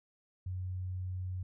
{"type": "tone", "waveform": "sine", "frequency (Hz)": 92, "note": "F#2", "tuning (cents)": -9, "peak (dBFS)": -35, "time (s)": [0.46, 1.43], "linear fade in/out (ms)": 5, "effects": []}